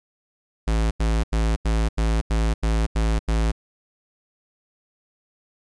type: tone bursts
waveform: square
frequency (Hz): 55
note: A1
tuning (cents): 0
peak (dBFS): -19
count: 9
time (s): 0.67-3.518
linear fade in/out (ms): 10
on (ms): 240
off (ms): 86
effects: resampled to 22050 Hz + 10-bit